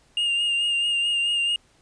triangle tone with vibrato, 2819 Hz, F7, 16 cents sharp, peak -19 dBFS, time 0.17-1.56 s, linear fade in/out 2 ms, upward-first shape sine, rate 4.6 Hz, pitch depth 26 cents each way, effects pink hiss -60 dBFS RMS until 1.81 s + resampled to 22050 Hz

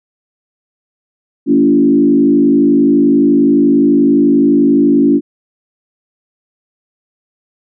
sine tone with frequency modulation, 285.2 Hz, C#4, 49 cents sharp, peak -6 dBFS, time 1.46-5.21 s, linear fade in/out 50 ms, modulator 51.6 Hz, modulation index 1.1, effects none

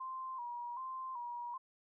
sine tone with vibrato, 1000 Hz, B5, 21 cents sharp, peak -40 dBFS, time 0-1.58 s, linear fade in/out 10 ms, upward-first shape square, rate 1.3 Hz, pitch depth 74 cents each way, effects none

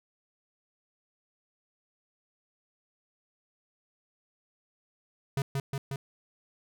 square tone with echo, 137.2 Hz, C#3, 17 cents flat, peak -27 dBFS, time 5.37-5.42 s, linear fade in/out 2 ms, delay 180 ms, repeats 3, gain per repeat -2 dB, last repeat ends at 5.96 s, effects none

